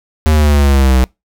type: exponential sweep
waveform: square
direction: down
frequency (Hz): 78.6 to 63.1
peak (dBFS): -8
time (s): 0.26-1.04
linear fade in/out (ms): 0
effects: noise-tail reverb RT60 0.2 s tail -25 dB re dry